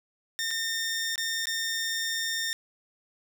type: tone with dropouts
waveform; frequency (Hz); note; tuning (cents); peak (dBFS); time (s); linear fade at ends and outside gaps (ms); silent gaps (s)
15% pulse; 1819; A#6; -43; -22; 0.39-2.53; 0; 0.507-0.511 / 1.157-1.179 / 1.456-1.47
effects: none